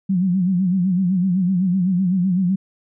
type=tone with vibrato; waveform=sine; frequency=183.9 Hz; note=F#3; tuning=10 cents flat; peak=-15 dBFS; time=0.09-2.56 s; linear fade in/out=10 ms; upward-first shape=sine; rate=7.9 Hz; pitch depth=100 cents each way; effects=none